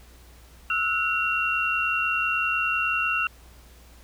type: tone cluster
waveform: sine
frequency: 1309 / 1455 / 2745 Hz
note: E6 / F#6 / F7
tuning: -13 / -29 / -31 cents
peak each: -28 / -29 / -24 dBFS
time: 0.7-3.27 s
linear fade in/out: 2 ms
effects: added 60 Hz sine -49 dBFS peak until 4.03 s + pink hiss -54 dBFS RMS until 4.03 s